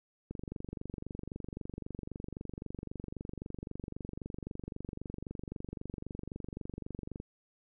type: click train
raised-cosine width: 3 ms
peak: -27 dBFS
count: 165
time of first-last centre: 0.31-7.201 s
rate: 23.8 Hz
effects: none